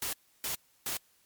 white noise bursts, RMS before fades -34 dBFS, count 3, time 0.02-0.97 s, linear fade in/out 2 ms, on 110 ms, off 310 ms, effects white hiss -67 dBFS RMS until 1.25 s + MP3 96 kbps

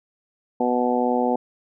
harmonic tone, 123.4 Hz, B2, 1 cent flat, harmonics 2 / 3 / 4 / 5 / 6 / 7, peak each -23 / -28 / -24 / -30 / -25 / -27 dBFS, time 0.6-1.36 s, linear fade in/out 5 ms, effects none

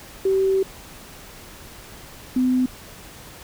sine tone pair in turn, 384.5 / 254.3 Hz, G4 / C4, -33 / -49 cents, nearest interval perfect fifth, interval 716 cents, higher first, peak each -16 dBFS, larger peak neither, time 0.25-0.63 / 2.36-2.66 s, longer first, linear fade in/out 5 ms, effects pink hiss -42 dBFS RMS until 3.43 s

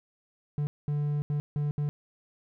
triangle tone bursts at uneven times, 146.83 Hz, D3, in tune, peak -24 dBFS, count 5, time 0.58-0.67 / 0.88-1.22 / 1.3-1.4 / 1.56-1.71 / 1.78-1.89 s, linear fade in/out 0 ms, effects none

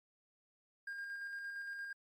triangle tone with tremolo, 1611 Hz, G6, 47 cents sharp, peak -38 dBFS, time 0.87-1.93 s, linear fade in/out 5 ms, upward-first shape square, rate 8.7 Hz, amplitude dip 30%, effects tanh soft clip ceiling -34 dBFS + MP3 64 kbps

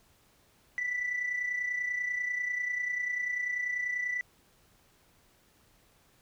sine tone with amplitude modulation, 1975.5 Hz, B6, in tune, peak -26 dBFS, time 0.78-4.21 s, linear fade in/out 0 ms, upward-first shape sine, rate 30.2 Hz, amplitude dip 60%, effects tanh soft clip ceiling -25 dBFS + pink hiss -65 dBFS RMS until 6.21 s

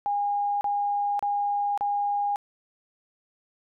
sine tone bursts, 815 Hz, G#5, 33 cents flat, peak -23 dBFS, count 4, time 0.06-2.359 s, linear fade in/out 0 ms, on 550 ms, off 33 ms, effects none

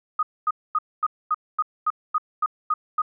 sine tone bursts, 1244.5 Hz, D#6, in tune, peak -18 dBFS, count 11, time 0.19-3.019 s, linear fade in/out 5 ms, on 39 ms, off 240 ms, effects none

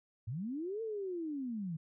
sine linear two-way sweep, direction up then down, 98 to 457.7 to 151.9 Hz, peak -36 dBFS, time 0.27-1.77 s, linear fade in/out 10 ms, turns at 0.82 s, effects none

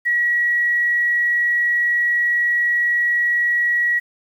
sine tone, 1918 Hz, A#6, 49 cents sharp, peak -15 dBFS, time 0.05-4 s, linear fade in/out 20 ms, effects 8-bit

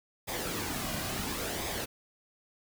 pink noise with flanger, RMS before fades -35 dBFS, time 0.27-1.86 s, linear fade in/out 20 ms, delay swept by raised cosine 0.7 to 2.3 ms, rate 0.72 Hz, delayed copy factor -0.5, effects none

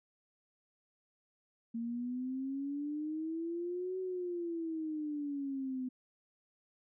sine exponential two-way sweep, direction up then down, 228.6 to 375.8 to 252.7 Hz, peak -35 dBFS, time 1.74-5.89 s, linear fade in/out 10 ms, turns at 3.99 s, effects none

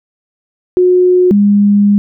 sine tone pair in turn, 362.9 / 203.7 Hz, F#4 / G#3, -34 / -33 cents, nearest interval minor seventh, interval 999 cents, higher first, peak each -5 dBFS, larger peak neither, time 0.77-1.31 / 1.31-1.98 s, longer second, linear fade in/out 0 ms, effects none

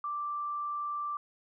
sine tone, 1174.7 Hz, D6, in tune, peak -32 dBFS, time 0.04-1.17 s, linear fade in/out 2 ms, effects none

